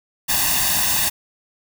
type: noise with comb filter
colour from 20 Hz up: white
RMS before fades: -19 dBFS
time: 0.28-1.1 s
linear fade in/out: 20 ms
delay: 1.1 ms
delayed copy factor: +0.85
effects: none